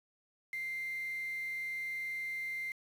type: tone with quantisation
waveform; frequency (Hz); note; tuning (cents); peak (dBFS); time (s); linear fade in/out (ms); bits
sine; 2093; C7; 0; -36; 0.53-2.72; 2; 8
effects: resampled to 32000 Hz